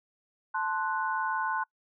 sine chord, F# diminished, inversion first, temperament equal, 880 / 1046.5 / 1480 Hz, A5 / C6 / F#6, 0 / 0 / 0 cents, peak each -32 dBFS, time 0.54-1.64 s, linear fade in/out 10 ms, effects noise-tail reverb RT60 0.1 s tail -25 dB re dry

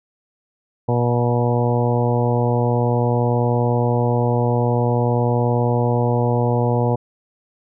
harmonic tone with a mistuned harmonic, 120.5 Hz, B2, 42 cents flat, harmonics 1 / 2 / 3 / 4 / 5 / 6 / 7 / 8, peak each -18 / -24 / -27 / -22 / -27 / -28 / -27 / -30 dBFS, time 0.88-6.96 s, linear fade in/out 10 ms, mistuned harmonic 7, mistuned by +21 cents, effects none

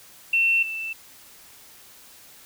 sine tone pair in turn, 2700 / 2661 Hz, E7 / E7, +41 / +16 cents, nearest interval unison, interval 25 cents, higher first, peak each -17 / -28 dBFS, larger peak first, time 0.33-0.63 / 0.63-0.93 s, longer neither, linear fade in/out 5 ms, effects white hiss -49 dBFS RMS until 2.45 s

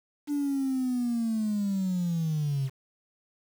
triangle linear sweep, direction down, 293.7 to 130.81 Hz, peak -22 dBFS, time 0.27-2.7 s, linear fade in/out 50 ms, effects tanh soft clip ceiling -22 dBFS + 8-bit

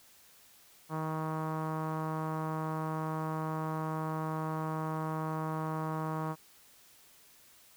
sawtooth tone with low-pass filter, 157.7 Hz, D#3, 24 cents sharp, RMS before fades -35 dBFS, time 0.89-6.36 s, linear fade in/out 50 ms, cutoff 1100 Hz, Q 3.4, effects white hiss -60 dBFS RMS until 7.76 s

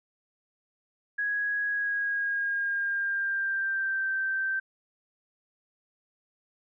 sine tone with pitch glide, 1661.2 to 1558.9 Hz, G#6 to G6, 0 to -10 cents, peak -26 dBFS, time 1.18-4.6 s, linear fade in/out 10 ms, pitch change -110 cents, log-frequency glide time 1.65-4.1 s, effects none

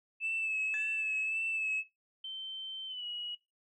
sine tone with vibrato, 2620 Hz, E7, 11 cents flat, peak -30 dBFS, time 0.2-1.84 s, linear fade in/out 50 ms, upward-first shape sine, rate 1.8 Hz, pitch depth 32 cents each way
sine tone with exponential decay, 1715 Hz, A6, 45 cents flat, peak -34 dBFS, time 0.74-1.43 s, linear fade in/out 0 ms, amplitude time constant 150 ms
sine tone with pitch glide, 3100 to 2909 Hz, G7 to F#7, -20 to -30 cents, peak -38 dBFS, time 2.24-3.35 s, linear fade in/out 5 ms, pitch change -110 cents, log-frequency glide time 2.87-3.05 s
effects noise-tail reverb RT60 0.2 s tail -17 dB re dry + tanh soft clip ceiling -27 dBFS

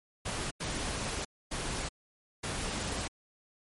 pink noise bursts at uneven times, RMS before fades -35 dBFS, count 4, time 0.25-0.51 / 0.6-1.25 / 1.51-1.89 / 2.43-3.08 s, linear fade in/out 10 ms, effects MP3 48 kbps

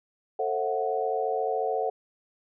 sine chord, F# half-diminished seventh, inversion first, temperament just, 444 / 532.8 / 666 / 740 Hz, A4 / C5 / E5 / F#5, +16 / +31 / +18 / 0 cents, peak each -29 / -32 / -34 / -29 dBFS, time 0.39-1.9 s, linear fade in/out 5 ms, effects none

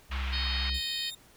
triangle tone with vibrato, 65.41 Hz, C2, in tune, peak -28 dBFS, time 0.09-0.81 s, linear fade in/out 50 ms, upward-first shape sine, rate 3.9 Hz, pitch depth 23 cents each way
white band-pass noise, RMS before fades -40 dBFS, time 0.11-0.7 s, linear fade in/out 5 ms, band 830 to 3100 Hz, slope 24 dB/octave
harmonic tone, 622.3 Hz, D#5, in tune, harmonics 3 / 4 / 5 / 6 / 7 / 8, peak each -42 / -43 / -38 / -36 / -36 / -43 dBFS, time 0.32-1.11 s, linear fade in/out 20 ms
sawtooth tone, 3667 Hz, A#7, 29 cents flat, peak -37 dBFS, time 0.74-1.15 s, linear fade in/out 5 ms
effects pink hiss -58 dBFS RMS until 1.36 s

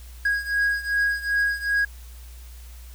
triangle beating tone pair, 1645 / 1647.6 Hz, G#6 / G#6, -17 / -14 cents, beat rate 2.6 Hz, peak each -21 / -24 dBFS, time 0.25-1.85 s, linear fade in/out 5 ms, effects added 60 Hz sine -39 dBFS peak until 2.94 s + white hiss -51 dBFS RMS until 2.94 s

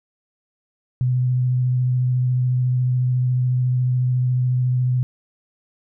sine tone with vibrato, 126 Hz, B2, 35 cents sharp, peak -16 dBFS, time 1.01-5.03 s, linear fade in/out 0 ms, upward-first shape sine, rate 14 Hz, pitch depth 14 cents each way, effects none

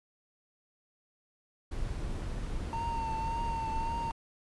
brown noise, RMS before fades -36 dBFS, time 1.71-4.12 s, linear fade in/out 10 ms
triangle tone with vibrato, 910 Hz, A#5, 42 cents flat, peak -31 dBFS, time 2.73-4.11 s, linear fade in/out 0 ms, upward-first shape triangle, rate 1.8 Hz, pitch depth 40 cents each way
effects resampled to 24000 Hz

